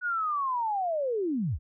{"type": "linear sweep", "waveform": "sine", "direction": "down", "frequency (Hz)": [1480, 48.67], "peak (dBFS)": -26, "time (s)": [0.01, 1.59], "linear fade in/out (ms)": 50, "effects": []}